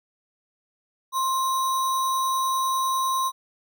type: tone with sample-and-hold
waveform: sine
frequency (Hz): 1055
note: C6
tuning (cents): +14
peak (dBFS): -21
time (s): 1.12-3.32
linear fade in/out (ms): 50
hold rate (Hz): 4900
effects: none